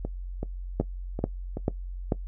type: two click trains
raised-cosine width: 2 ms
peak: -18 / -10 dBFS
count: 5 / 4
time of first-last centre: 0.05-1.571 / 0.8-2.122 s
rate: 2.63 / 2.27 Hz
effects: noise-tail reverb RT60 0.1 s tail -19 dB re dry + added 45 Hz sine -33 dBFS peak until 2.27 s